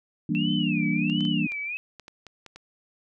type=chord; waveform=sine; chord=E half-diminished seventh; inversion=none; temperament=equal; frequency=164.81 / 196 / 233.1 / 293.7 Hz; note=E3 / G3 / Bb3 / D4; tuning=0 / 0 / 0 / 0 cents; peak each=-28 dBFS; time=0.29-1.47 s; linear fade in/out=5 ms
type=tone with vibrato; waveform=sine; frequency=2637 Hz; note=E7; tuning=in tune; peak=-29 dBFS; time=0.35-1.77 s; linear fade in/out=0 ms; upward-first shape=sine; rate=1.4 Hz; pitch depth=250 cents each way
type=clicks; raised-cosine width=0.2 ms; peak=-26 dBFS; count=9; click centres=1.099 / 1.207 / 1.252 / 1.52 / 1.997 / 2.081 / 2.267 / 2.463 / 2.56 s
effects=none